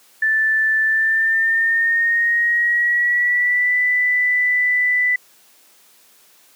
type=tone with pitch glide; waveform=sine; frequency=1760 to 1987 Hz; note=A6 to B6; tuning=0 to +10 cents; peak=-14 dBFS; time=0.22-5.16 s; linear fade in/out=5 ms; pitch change=+210 cents; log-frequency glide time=0.84-3.78 s; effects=white hiss -52 dBFS RMS until 6.55 s + high-pass 200 Hz 12 dB/octave